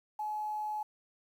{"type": "tone", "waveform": "sine", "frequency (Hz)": 850, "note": "G#5", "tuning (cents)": 40, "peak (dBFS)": -33, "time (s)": [0.19, 0.83], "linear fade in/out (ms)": 5, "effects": ["10-bit"]}